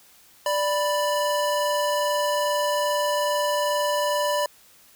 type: tone pair together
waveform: square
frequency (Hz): 588.2 / 987.8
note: D5 / B5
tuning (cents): +3 / 0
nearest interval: major sixth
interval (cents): 897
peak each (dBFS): -24 / -26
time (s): 0.46-4.46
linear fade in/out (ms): 2
effects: white hiss -54 dBFS RMS until 4.95 s